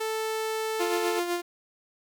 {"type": "tone", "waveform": "sawtooth", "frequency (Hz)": 440, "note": "A4", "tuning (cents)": 0, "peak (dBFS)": -24, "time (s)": [0, 1.2], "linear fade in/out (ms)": 10}
{"type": "tone with tremolo", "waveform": "sawtooth", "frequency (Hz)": 349.2, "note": "F4", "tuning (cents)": 0, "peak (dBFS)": -21, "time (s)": [0.79, 1.42], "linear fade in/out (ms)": 20, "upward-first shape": "sine", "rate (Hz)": 7.9, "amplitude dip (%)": 50}
{"effects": ["9-bit"]}